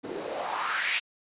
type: noise with band-pass filter sweep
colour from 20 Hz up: white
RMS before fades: -31 dBFS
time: 0.03-1 s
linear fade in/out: 20 ms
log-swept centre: 280 to 2700 Hz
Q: 3.3
effects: resampled to 8000 Hz